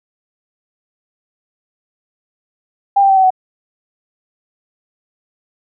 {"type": "tone with pitch steps", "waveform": "sine", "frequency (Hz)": [798, 785.2, 772.6, 760.2, 748], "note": ["G5", "G5", "G5", "F#5", "F#5"], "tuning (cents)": [31, 3, -25, 47, 19], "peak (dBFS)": -7, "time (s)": [2.96, 3.305], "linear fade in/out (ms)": 10, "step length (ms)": 69, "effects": []}